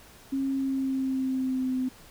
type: tone with pitch glide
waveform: sine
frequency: 270.7 to 257 Hz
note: C#4 to C4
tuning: -41 to -31 cents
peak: -25 dBFS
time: 0.32-1.89 s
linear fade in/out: 10 ms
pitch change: -90 cents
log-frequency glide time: 0.48-1.76 s
effects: pink hiss -52 dBFS RMS until 2.1 s